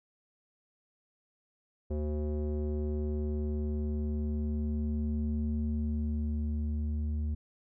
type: tone with low-pass filter sweep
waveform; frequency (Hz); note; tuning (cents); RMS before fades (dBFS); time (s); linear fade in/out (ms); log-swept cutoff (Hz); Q
square; 75; D2; +37; -32; 1.9-7.35; 10; 460 to 160; 2.5
effects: none

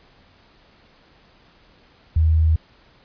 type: tone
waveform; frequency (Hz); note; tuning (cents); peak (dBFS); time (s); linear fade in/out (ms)
sine; 79.6; D#2; +40; -13; 2.16-2.56; 5
effects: pink hiss -54 dBFS RMS until 3.04 s + resampled to 11025 Hz

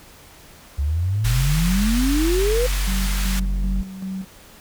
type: exponential sweep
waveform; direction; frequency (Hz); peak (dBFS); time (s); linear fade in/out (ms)
sine; up; 67.7 to 510; -18; 0.78-2.67; 10
type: band-pass noise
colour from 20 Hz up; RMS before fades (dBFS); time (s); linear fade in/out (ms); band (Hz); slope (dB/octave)
pink; -30; 1.24-3.4; 10; 1300 to 16000; 12
type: tone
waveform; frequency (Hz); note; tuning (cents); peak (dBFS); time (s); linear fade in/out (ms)
triangle; 46.25; F#1; 0; -17; 1.24-3.82; 10
type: tone with tremolo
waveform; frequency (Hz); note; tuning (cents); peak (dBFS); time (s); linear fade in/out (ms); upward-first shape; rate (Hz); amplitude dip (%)
sine; 190; F#3; +46; -25; 2.87-4.25; 10; square; 2.6; 55
effects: pink hiss -46 dBFS RMS until 4.6 s

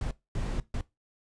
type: noise bursts at uneven times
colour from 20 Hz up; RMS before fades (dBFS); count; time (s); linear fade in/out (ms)
brown; -31; 3; 0.01-0.11 / 0.35-0.6 / 0.74-0.81; 2
effects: noise-tail reverb RT60 0.2 s tail -18 dB re dry + resampled to 22050 Hz

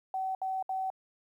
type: tone bursts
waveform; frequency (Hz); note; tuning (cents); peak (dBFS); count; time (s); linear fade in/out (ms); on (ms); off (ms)
sine; 760; F#5; +46; -30; 3; 0.14-0.902; 2; 210; 66
effects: 11-bit

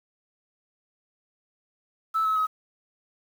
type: tone with pitch steps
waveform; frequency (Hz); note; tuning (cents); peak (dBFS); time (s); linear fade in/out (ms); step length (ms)
sine; 1311 / 1291.5 / 1272.2; E6 / E6 / D#6; -10 / -36 / +38; -20; 2.14-2.47; 20; 110
effects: tanh soft clip ceiling -18 dBFS + 8-bit

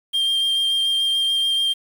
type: tone with vibrato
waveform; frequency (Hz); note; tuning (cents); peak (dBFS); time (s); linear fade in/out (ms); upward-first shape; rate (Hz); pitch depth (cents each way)
triangle; 3189; G7; +29; -16; 0.13-1.74; 20; sine; 6.9; 8
effects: 7-bit

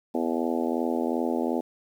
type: harmonic tone with a mistuned harmonic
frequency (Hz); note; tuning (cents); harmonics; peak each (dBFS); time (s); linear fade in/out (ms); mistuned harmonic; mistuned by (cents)
82.7; E2; +6; 3 / 4 / 5 / 6 / 7 / 8 / 9 / 10; -28 / -30 / -32 / -34 / -35 / -36 / -37 / -38; 0.14-1.61; 10; 10; +62
effects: 9-bit

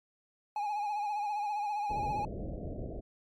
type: tone with vibrato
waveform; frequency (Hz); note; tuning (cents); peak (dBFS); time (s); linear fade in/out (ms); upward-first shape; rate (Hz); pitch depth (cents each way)
triangle; 830.6; G#5; 0; -29; 0.56-2.25; 2; sine; 15; 51
type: low-pass noise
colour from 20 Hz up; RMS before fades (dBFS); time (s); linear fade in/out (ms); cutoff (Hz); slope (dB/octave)
pink; -39; 1.89-3.01; 20; 690; 96
effects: MP3 96 kbps

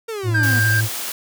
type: exponential sweep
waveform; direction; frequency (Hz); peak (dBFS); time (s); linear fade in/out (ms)
45% pulse; down; 466.2 to 233.1; -25; 0.08-0.6; 10
type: tone with vibrato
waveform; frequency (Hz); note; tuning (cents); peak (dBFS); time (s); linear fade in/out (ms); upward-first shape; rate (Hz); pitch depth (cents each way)
triangle; 110; A2; 0; -15; 0.23-0.89; 50; triangle; 12; 47
type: tone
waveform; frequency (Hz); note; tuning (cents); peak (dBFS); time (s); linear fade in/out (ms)
triangle; 1589; G6; +23; -15; 0.34-0.81; 10
type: high-pass noise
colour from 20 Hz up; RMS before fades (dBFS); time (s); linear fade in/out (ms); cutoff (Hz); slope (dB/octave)
white; -27; 0.43-1.12; 2; 280; 12
effects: none

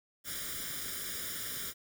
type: noise with comb filter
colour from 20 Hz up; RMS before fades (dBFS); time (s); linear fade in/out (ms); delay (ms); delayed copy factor
white; -39; 0.24-1.74; 50; 0.57; +0.85
effects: none

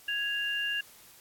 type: tone pair together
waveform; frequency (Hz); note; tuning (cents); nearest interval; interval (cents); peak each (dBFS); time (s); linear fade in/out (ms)
sine; 1661.2 / 2794; G#6 / F7; 0 / 0; major sixth; 900; -32 / -31; 0.08-0.81; 5
effects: white hiss -55 dBFS RMS until 1.2 s + AAC 64 kbps

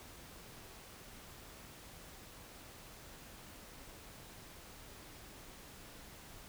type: silence
effects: pink hiss -54 dBFS RMS until 6.48 s

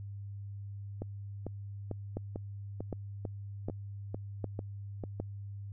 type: two click trains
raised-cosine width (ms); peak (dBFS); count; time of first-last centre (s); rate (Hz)
2; -22 / -24; 5 / 10; 2.17-5.2 / 1.02-5.038; 1.32 / 2.24
effects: added 100 Hz sine -40 dBFS peak until 5.72 s

